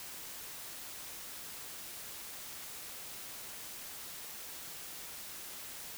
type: silence
effects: white hiss -46 dBFS RMS until 5.97 s